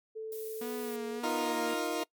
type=tone with pitch glide; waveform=sine; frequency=440 to 426.2 Hz; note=A4 to G#4; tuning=0 to +45 cents; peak=-36 dBFS; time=0.15-1.21 s; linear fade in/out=20 ms; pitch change=-55 cents; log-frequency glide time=0.63-0.76 s
type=noise; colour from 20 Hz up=violet; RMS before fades=-46 dBFS; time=0.32-0.96 s; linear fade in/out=2 ms
type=tone with vibrato; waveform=sawtooth; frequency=240 Hz; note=B3; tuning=49 cents flat; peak=-34 dBFS; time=0.61-1.74 s; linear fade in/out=5 ms; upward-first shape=sine; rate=1.7 Hz; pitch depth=44 cents each way
type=chord; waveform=20% pulse; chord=Eb suspended second; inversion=none; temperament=equal; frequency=311.1 / 349.2 / 466.2 Hz; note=Eb4 / F4 / Bb4; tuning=0 / 0 / 0 cents; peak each=-30 dBFS; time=1.23-2.04 s; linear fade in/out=10 ms
effects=noise-tail reverb RT60 0.1 s tail -23 dB re dry + MP3 96 kbps